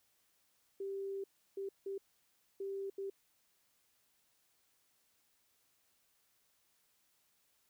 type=tone bursts at uneven times; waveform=sine; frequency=392 Hz; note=G4; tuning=in tune; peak=-38 dBFS; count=5; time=0.8-1.24 / 1.57-1.69 / 1.86-1.98 / 2.6-2.9 / 2.98-3.1 s; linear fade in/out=5 ms; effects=white hiss -75 dBFS RMS until 7.69 s